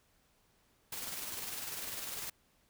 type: noise with tremolo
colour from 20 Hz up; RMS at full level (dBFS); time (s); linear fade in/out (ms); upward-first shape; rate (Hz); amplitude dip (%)
white; -40; 0.92-2.3; 5; square; 20; 35
effects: pink hiss -71 dBFS RMS until 2.69 s